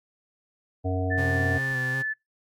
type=harmonic tone; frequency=92.5 Hz; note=F#2; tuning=in tune; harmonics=1 / 3 / 5 / 7 / 8; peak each=-26 / -31 / -33 / -34 / -35 dBFS; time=0.84-1.59 s; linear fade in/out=20 ms
type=tone with pitch glide; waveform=sine; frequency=1761 to 1741.8 Hz; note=A6 to A6; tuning=+1 to -18 cents; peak=-26 dBFS; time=1.1-2.14 s; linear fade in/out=20 ms; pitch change=-19 cents; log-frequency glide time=1.65-1.8 s
type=tone with vibrato; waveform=40% pulse; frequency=130.81 Hz; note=C3; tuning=in tune; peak=-29 dBFS; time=1.17-2.03 s; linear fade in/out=20 ms; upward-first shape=square; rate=2.6 Hz; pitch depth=25 cents each way
effects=noise-tail reverb RT60 0.2 s tail -23 dB re dry + Opus 48 kbps